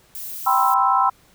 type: noise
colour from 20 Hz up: violet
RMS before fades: -32 dBFS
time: 0.15-0.74 s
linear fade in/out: 0 ms
type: chord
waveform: sine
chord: C major seventh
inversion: second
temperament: equal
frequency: 784 / 987.8 / 1046.5 / 1318.5 Hz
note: G5 / B5 / C6 / E6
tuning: 0 / 0 / 0 / 0 cents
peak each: -20 dBFS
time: 0.46-1.1 s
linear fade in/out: 10 ms
effects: pink hiss -55 dBFS RMS until 1.34 s